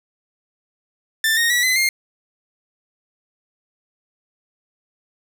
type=tone with pitch steps; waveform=sawtooth; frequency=1778 / 1857.8 / 1941.2 / 2028 / 2119 Hz; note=A6 / A#6 / B6 / B6 / C7; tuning=+18 / -6 / -30 / +45 / +21 cents; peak=-12 dBFS; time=1.24-1.89 s; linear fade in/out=2 ms; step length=130 ms; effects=none